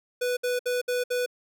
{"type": "tone bursts", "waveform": "square", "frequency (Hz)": 493.9, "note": "B4", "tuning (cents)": 0, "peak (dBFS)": -25, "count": 5, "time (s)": [0.21, 1.262], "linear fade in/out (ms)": 10, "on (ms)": 160, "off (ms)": 63, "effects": []}